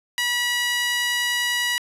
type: tone with high-pass filter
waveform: sawtooth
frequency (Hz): 970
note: B5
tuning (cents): -31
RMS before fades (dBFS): -23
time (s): 0.18-1.78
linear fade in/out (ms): 0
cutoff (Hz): 2200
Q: 2.1
effects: resampled to 32000 Hz + 8-bit